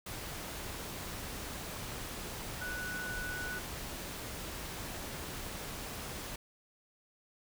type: tone in noise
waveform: sine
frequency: 1480 Hz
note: F#6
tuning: in tune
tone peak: -38 dBFS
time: 2.61-3.59 s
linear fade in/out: 5 ms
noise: pink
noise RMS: -42 dBFS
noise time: 0.06-6.36 s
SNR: +1 dB
effects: none